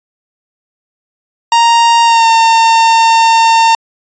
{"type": "tone with pitch glide", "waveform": "45% pulse", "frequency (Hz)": [931, 908.7], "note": ["A#5", "A#5"], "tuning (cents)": [-2, -44], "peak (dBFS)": -5, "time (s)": [1.52, 3.75], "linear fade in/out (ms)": 2, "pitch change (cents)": -42, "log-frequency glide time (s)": [2.04, 2.27], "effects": ["resampled to 16000 Hz"]}